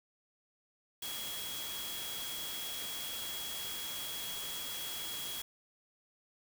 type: tone in noise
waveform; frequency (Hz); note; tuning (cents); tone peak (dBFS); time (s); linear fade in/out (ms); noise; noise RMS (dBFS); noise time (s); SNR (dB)
sine; 3322; G#7; 0; -42; 1.02-5.42; 5; white; -42; 1.02-5.42; -3
effects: none